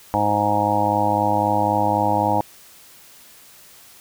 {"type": "harmonic tone", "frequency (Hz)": 103.83, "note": "G#2", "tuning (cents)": 0, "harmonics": [1, 2, 3, 5, 6, 7, 8, 9], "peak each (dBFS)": [-27, -28, -26, -26, -27, -25, -21, -23], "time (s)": [0.14, 2.41], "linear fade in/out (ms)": 0, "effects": ["white hiss -47 dBFS RMS until 4 s"]}